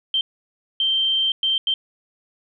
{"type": "tone bursts at uneven times", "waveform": "sine", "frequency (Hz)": 3136, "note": "G7", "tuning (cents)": 0, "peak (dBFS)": -17, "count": 4, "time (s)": [[0.14, 0.21], [0.8, 1.32], [1.43, 1.58], [1.67, 1.74]], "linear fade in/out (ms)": 2, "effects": []}